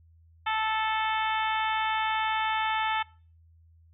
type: harmonic tone with a mistuned harmonic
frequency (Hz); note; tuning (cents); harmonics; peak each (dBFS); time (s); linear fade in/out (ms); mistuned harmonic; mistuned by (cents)
438.2; A4; -7; 2 / 3 / 4 / 5 / 6 / 7 / 8; -28 / -32 / -34 / -36 / -38 / -39 / -40; 0.46-3.03; 10; 8; +24
effects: noise-tail reverb RT60 0.4 s tail -22 dB re dry + added 82 Hz sine -55 dBFS peak until 3.93 s